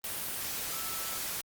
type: tone in noise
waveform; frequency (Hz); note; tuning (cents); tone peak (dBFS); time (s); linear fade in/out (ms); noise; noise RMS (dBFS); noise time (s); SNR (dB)
sine; 1318.5; E6; 0; -44; 0.72-1.18; 2; white; -36; 0.04-1.41; -11
effects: Opus 32 kbps